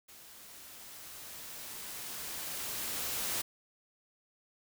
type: noise with level ramp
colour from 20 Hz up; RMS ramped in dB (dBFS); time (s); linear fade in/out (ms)
white; -54 to -34; 0.08-3.42; 10
effects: none